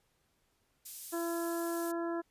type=high-pass noise; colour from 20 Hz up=pink; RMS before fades=-45 dBFS; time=0.85-1.92 s; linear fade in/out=10 ms; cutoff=8400 Hz; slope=12 dB/octave
type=harmonic tone; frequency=337.7 Hz; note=E4; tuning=42 cents sharp; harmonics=1 / 2 / 3 / 4 / 5; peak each=-34 / -40 / -44 / -46 / -48 dBFS; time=1.12-2.22 s; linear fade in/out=20 ms
effects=pink hiss -75 dBFS RMS until 2.3 s + resampled to 32000 Hz